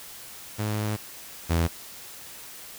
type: tone pair in turn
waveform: sawtooth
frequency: 106.4 / 83.44 Hz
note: G#2 / E2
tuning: +42 / +22 cents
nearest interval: major third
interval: 420 cents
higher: first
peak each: -22 / -17 dBFS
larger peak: second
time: 0.58-0.97 / 1.49-1.68 s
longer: first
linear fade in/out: 20 ms
effects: white hiss -43 dBFS RMS until 2.78 s